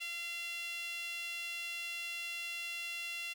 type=tone with high-pass filter; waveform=sawtooth; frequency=685 Hz; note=F5; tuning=34 cents flat; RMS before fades=-41 dBFS; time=0-3.34 s; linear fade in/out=20 ms; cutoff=2600 Hz; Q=4.9; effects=none